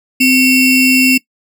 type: ring-modulated tone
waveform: square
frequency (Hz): 1231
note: D#6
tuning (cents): -19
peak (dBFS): -5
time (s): 0.2-1.18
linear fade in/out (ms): 10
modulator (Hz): 1490
effects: noise-tail reverb RT60 0.1 s tail -21 dB re dry